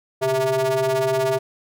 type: ring-modulated tone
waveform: square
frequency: 129.7 Hz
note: C3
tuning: 15 cents flat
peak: -16 dBFS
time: 0.21-1.39 s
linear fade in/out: 20 ms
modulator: 527 Hz
effects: none